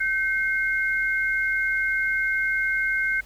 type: tone pair together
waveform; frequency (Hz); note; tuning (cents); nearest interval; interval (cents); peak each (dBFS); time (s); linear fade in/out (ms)
sine; 1546 / 2145; G6 / C7; -24 / +42; tritone; 566; -23 / -25; 0-3.21; 10
effects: added 50 Hz sine -46 dBFS peak until 3.25 s + pink hiss -52 dBFS RMS until 3.25 s